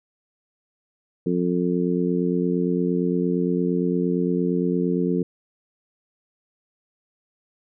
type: harmonic tone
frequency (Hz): 88.7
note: F2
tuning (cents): +27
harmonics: 2 / 3 / 4 / 5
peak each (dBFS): -23 / -25 / -26 / -27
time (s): 1.26-5.23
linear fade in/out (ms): 5
effects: none